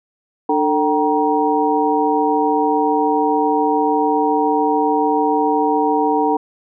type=tone cluster; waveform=sine; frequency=297.7 / 446.4 / 772 / 945 Hz; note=D4 / A4 / G5 / A#5; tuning=+24 / +25 / -27 / +23 cents; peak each=-19 dBFS; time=0.49-6.37 s; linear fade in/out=5 ms; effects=none